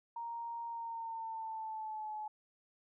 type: tone with pitch glide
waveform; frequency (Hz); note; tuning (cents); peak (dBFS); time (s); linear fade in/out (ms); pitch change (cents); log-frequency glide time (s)
sine; 932.3 to 854.9; A#5 to G#5; 0 to +50; -39; 0.16-2.28; 5; -150; 0.67-2.14
effects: none